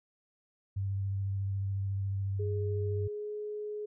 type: tone with vibrato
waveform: sine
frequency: 98 Hz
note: G2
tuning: in tune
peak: -30 dBFS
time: 0.76-3.08 s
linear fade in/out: 10 ms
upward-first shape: triangle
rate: 14 Hz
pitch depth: 20 cents each way
type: tone with pitch glide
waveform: sine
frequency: 415.3 to 420.4 Hz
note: G#4 to G#4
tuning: 0 to +21 cents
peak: -35 dBFS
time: 2.39-3.86 s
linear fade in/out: 10 ms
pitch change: +21 cents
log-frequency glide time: 2.98-3.33 s
effects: none